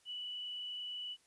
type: tone with frequency modulation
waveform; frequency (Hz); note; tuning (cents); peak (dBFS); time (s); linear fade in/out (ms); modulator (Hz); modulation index
sine; 2960; F#7; 0; -40; 0.05-1.17; 50; 28.7; 1.1
effects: white hiss -70 dBFS RMS until 1.26 s + resampled to 24000 Hz